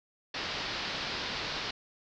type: low-pass noise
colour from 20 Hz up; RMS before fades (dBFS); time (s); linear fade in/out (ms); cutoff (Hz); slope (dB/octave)
white; -36; 0.34-1.71; 5; 5000; 48
effects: none

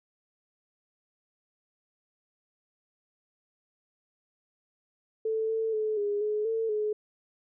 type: tone with pitch steps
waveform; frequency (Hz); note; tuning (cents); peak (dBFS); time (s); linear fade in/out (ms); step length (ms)
sine; 441.6 / 445.7 / 431.7 / 410.4 / 423.5 / 449.1 / 424.2; A4 / A4 / A4 / G#4 / G#4 / A4 / G#4; +6 / +22 / -33 / -21 / +34 / +35 / +37; -26; 5.25-6.93; 5; 240
effects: none

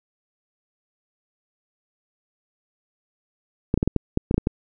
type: clicks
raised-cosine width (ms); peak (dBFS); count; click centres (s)
3; -6; 10; 3.741 / 3.776 / 3.829 / 3.876 / 3.963 / 4.174 / 4.311 / 4.343 / 4.38 / 4.471
effects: none

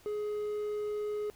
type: tone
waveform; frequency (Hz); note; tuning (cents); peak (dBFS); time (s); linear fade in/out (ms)
triangle; 419.5; G#4; +17; -30; 0.06-1.3; 0
effects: pink hiss -60 dBFS RMS until 1.35 s

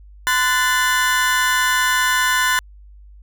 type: chord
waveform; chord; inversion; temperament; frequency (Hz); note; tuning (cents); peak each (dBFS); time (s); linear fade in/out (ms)
35% pulse; F# diminished; second; equal with one note detuned; 1025 / 1480 / 1760; C6 / F#6 / A6; -36 / 0 / 0; -18; 0.27-2.59; 0
effects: added 50 Hz sine -40 dBFS peak until 3.22 s

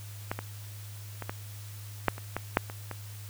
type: clicks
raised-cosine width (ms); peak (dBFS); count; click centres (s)
0.5; -15 / -19 / -21 / -18 / -7 / -26 / -15 / -6 / -24 / -21; 10; 0.315 / 0.39 / 1.223 / 1.295 / 2.083 / 2.181 / 2.366 / 2.571 / 2.699 / 2.913
effects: added 103 Hz sine -41 dBFS peak until 3.29 s + white hiss -50 dBFS RMS until 3.29 s

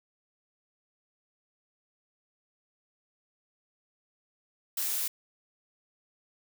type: noise with amplitude modulation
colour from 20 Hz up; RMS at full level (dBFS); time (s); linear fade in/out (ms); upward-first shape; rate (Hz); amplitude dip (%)
blue; -29; 4.77-5.08; 5; sine; 286; 45
effects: none

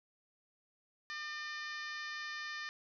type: harmonic tone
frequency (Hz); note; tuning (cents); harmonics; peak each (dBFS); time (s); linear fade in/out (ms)
602; D5; +43; 2 / 3 / 4 / 5 / 6 / 7 / 8 / 9 / 10; -48 / -42 / -51 / -55 / -53 / -54 / -52 / -58 / -60; 1.1-2.69; 0
effects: none

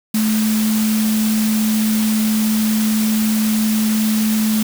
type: tone in noise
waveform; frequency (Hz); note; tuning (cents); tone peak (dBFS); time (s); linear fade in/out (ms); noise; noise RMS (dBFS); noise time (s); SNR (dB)
sine; 217.1; A3; -23; -14; 0.14-4.63; 5; white; -25; 0.14-4.63; +8
effects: none

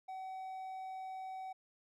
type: tone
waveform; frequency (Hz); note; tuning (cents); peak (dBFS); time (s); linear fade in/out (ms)
triangle; 757; F#5; +39; -40; 0.08-1.53; 10
effects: none

